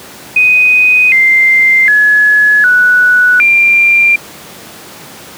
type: tone with pitch steps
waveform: sine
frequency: 2498 / 2090 / 1697 / 1477 / 2381 Hz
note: D#7 / C7 / G#6 / F#6 / D7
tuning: +6 / -2 / +37 / -3 / +23 cents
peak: -4 dBFS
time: 0.36-4.16 s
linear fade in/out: 5 ms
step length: 760 ms
effects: pink hiss -31 dBFS RMS until 5.37 s + high-pass 150 Hz 12 dB/octave